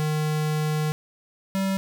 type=tone pair in turn; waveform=square; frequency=153.3 / 193.15 Hz; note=D#3 / G3; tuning=-25 / -25 cents; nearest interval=major third; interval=400 cents; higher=second; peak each=-23 dBFS; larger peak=neither; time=0-0.92 / 1.55-1.77 s; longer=first; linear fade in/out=0 ms; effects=none